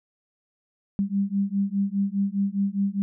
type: beating tone pair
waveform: sine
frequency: 196 / 200.9 Hz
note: G3 / G3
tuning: 0 / +43 cents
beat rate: 4.9 Hz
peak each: -25 dBFS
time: 0.99-3.02 s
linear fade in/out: 0 ms
effects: none